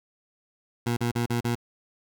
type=tone bursts; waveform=20% pulse; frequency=118.9 Hz; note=A#2; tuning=35 cents sharp; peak=-19 dBFS; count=5; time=0.86-1.554 s; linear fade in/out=10 ms; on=110 ms; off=36 ms; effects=none